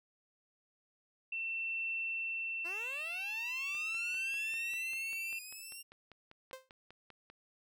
sine tone with tremolo, 2690 Hz, E7, 34 cents sharp, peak -34 dBFS, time 1.32-5.39 s, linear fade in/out 5 ms, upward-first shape triangle, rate 0.43 Hz, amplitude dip 35%
10% pulse linear sweep, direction up, 324 to 2794 Hz, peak -38 dBFS, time 2.64-5.83 s, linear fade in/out 20 ms
click train, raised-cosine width 0.3 ms, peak -38 dBFS, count 19, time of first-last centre 3.75-7.3 s, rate 5.07 Hz
sawtooth tone with exponential decay, 522 Hz, C5, 4 cents flat, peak -37 dBFS, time 6.53-6.69 s, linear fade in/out 0 ms, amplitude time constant 33 ms
effects none

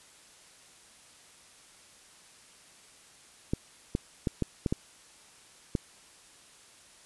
clicks, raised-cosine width 3 ms, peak -14 dBFS, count 7, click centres 3.535 / 3.951 / 4.272 / 4.423 / 4.662 / 4.725 / 5.752 s, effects white hiss -56 dBFS RMS until 7.05 s + resampled to 24000 Hz

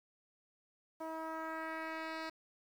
10% pulse tone with low-pass filter sweep, 320.7 Hz, E4, 48 cents flat, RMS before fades -42 dBFS, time 1-2.3 s, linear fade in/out 10 ms, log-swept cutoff 830 to 4300 Hz, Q 1.4, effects 10-bit

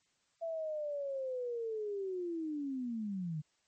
sine linear sweep, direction down, 670 to 146.83 Hz, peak -35 dBFS, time 0.41-3.42 s, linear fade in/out 20 ms, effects white hiss -75 dBFS RMS until 3.67 s + MP3 32 kbps

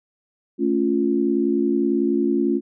sine chord, A augmented, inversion none, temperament equal with one note detuned, 220 / 278.3 / 349.2 Hz, A3 / C#4 / E#4, 0 / +7 / 0 cents, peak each -23 / -21 / -21 dBFS, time 0.58-2.61 s, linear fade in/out 50 ms, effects none

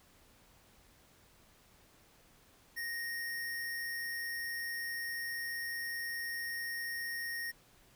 sine tone with sample-and-hold, 1864.7 Hz, A#6, in tune, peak -36 dBFS, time 2.76-7.52 s, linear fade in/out 20 ms, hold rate 7350 Hz, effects pink hiss -64 dBFS RMS until 7.95 s

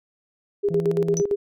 sine tone with tremolo, 405.6 Hz, G#4, 41 cents flat, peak -17 dBFS, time 0.63-1.36 s, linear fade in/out 20 ms, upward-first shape square, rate 8.8 Hz, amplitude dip 75%
harmonic tone, 166.3 Hz, E3, 16 cents sharp, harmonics 1 / 2 / 3 / 4, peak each -25 / -39 / -41 / -47 dBFS, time 0.7-1.22 s, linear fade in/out 10 ms
sine tone with exponential decay, 5970 Hz, F#8, 15 cents sharp, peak -20 dBFS, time 1.17-1.25 s, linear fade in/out 0 ms, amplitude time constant 17 ms
effects none

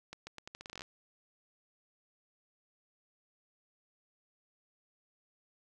accelerating click train, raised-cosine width 0.2 ms, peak -27 dBFS, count 14, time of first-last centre 0.13-0.819 s, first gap 140 ms, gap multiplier 0.81, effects none

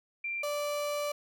sine / 35% pulse tone pair in turn, 2366 / 585 Hz, D7 / D5, +12 / -7 cents, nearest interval 2 octaves, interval 2419 cents, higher first, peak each -32 / -29 dBFS, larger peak second, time 0.24-0.43 / 0.43-1.12 s, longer second, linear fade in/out 5 ms, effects none

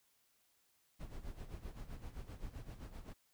brown noise with tremolo, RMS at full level -45 dBFS, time 0.99-3.14 s, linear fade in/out 20 ms, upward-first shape sine, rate 7.7 Hz, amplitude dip 75%, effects white hiss -75 dBFS RMS until 3.33 s

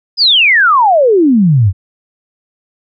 sine exponential sweep, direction down, 5130 to 87.31 Hz, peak -5 dBFS, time 0.17-1.73 s, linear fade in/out 50 ms, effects none

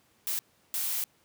blue noise bursts at uneven times, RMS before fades -31 dBFS, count 2, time 0.27-0.39 / 0.74-1.04 s, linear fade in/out 0 ms, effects pink hiss -66 dBFS RMS until 1.24 s + high-pass 100 Hz 12 dB/octave

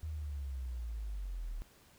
sine linear sweep, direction down, 80 to 36.71 Hz, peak -37 dBFS, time 0.03-1.62 s, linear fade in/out 0 ms, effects pink hiss -63 dBFS RMS until 1.98 s

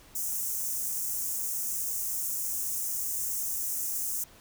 white high-pass noise, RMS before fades -32 dBFS, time 0.15-4.24 s, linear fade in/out 5 ms, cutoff 6000 Hz, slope 48 dB/octave, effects pink hiss -55 dBFS RMS until 4.4 s

